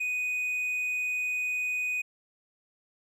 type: tone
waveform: triangle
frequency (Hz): 2489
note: D#7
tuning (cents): 0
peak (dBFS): -26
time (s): 0-2.02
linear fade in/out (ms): 10
effects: none